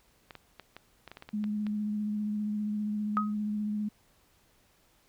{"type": "clicks", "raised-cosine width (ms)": 0.3, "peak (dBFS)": -28, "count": 11, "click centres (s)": [0.308, 0.353, 0.597, 0.766, 1.077, 1.116, 1.171, 1.224, 1.29, 1.441, 1.667]}
{"type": "tone with vibrato", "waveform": "sine", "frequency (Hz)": 210, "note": "G#3", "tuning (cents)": 19, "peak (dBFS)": -29, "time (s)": [1.33, 3.89], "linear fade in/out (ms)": 10, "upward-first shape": "sine", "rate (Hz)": 15, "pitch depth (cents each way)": 18}
{"type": "tone with exponential decay", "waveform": "sine", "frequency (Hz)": 1261, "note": "D#6", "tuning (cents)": 23, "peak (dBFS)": -21, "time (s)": [3.17, 3.34], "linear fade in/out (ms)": 0, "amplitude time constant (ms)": 35}
{"effects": ["pink hiss -66 dBFS RMS until 5.08 s"]}